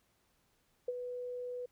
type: tone with ADSR envelope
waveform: sine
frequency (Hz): 493.9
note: B4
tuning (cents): 0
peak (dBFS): -30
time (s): 0.88-1.66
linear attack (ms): 5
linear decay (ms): 32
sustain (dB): -8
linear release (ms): 7
effects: pink hiss -74 dBFS RMS until 1.71 s